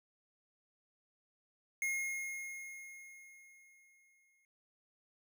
square tone with exponential decay, 2149 Hz, C7, 46 cents sharp, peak -33 dBFS, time 1.82-4.45 s, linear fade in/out 1 ms, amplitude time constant 570 ms, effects none

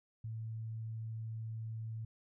sine tone, 111.7 Hz, A2, 27 cents sharp, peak -39 dBFS, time 0.24-2.05 s, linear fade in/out 5 ms, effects none

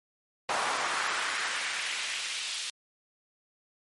brown noise with high-pass filter sweep, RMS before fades -32 dBFS, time 0.49-2.7 s, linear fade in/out 2 ms, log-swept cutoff 890 to 3600 Hz, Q 1.4, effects MP3 48 kbps

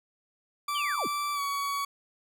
40% pulse tone with pitch glide, 1165 to 1127.3 Hz, D6 to C#6, -14 to +29 cents, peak -28 dBFS, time 0.68-1.85 s, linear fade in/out 5 ms, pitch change -57 cents, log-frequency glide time 1.34-1.41 s
sine linear sweep, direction down, 3322 to 88.5 Hz, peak -31 dBFS, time 0.74-1.08 s, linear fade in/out 20 ms
effects none

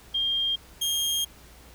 sine / sawtooth tone pair in turn, 3207 / 3227 Hz, G7 / G7, +39 / +50 cents, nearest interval unison, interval 11 cents, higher second, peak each -23 / -21 dBFS, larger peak second, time 0.14-0.56 / 0.81-1.25 s, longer second, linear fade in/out 10 ms, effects added 60 Hz sine -52 dBFS peak until 1.74 s + pink hiss -52 dBFS RMS until 1.74 s

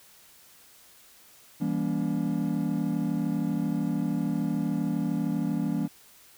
triangle chord, E diminished seventh, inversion none, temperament just, 164.81 / 197.78 / 237.3 / 284.8 Hz, E3 / G3 / Bb3 / Db4, 0 / +16 / +31 / +47 cents, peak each -29 dBFS, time 1.6-5.88 s, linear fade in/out 20 ms, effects white hiss -55 dBFS RMS until 6.37 s

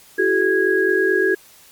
sine tone cluster, 334.6 / 379.5 / 428.5 / 1651 Hz, E4 / F#4 / A4 / G#6, +26 / +44 / -46 / -11 cents, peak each -24 / -18 / -22 / -19 dBFS, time 0.18-1.35 s, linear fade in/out 10 ms, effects white hiss -48 dBFS RMS until 1.71 s + Opus 48 kbps

